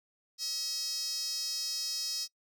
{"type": "tone with high-pass filter", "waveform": "sawtooth", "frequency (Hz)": 640, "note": "D#5", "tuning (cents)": 49, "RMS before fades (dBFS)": -35, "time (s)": [0.38, 2.28], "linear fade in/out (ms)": 50, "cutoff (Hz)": 5100, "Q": 6.6, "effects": ["noise-tail reverb RT60 0.1 s tail -22 dB re dry"]}